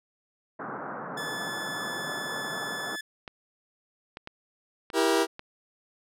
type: band-pass noise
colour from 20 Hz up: white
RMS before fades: -37 dBFS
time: 0.59-2.96 s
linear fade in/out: 5 ms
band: 130 to 1500 Hz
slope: 48 dB/octave
type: tone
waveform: sawtooth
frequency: 1730 Hz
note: A6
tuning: 30 cents flat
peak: -30 dBFS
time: 1.17-3.01 s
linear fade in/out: 5 ms
type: clicks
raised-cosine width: 0.3 ms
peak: -23 dBFS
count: 5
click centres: 3.278 / 4.171 / 4.274 / 4.902 / 5.394 s
type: chord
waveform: sawtooth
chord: E diminished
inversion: none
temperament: just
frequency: 329.6 / 395.6 / 474.7 Hz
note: E4 / G4 / Bb4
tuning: 0 / +16 / +31 cents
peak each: -22 dBFS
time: 4.93-5.27 s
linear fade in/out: 50 ms
effects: low-pass 12000 Hz 12 dB/octave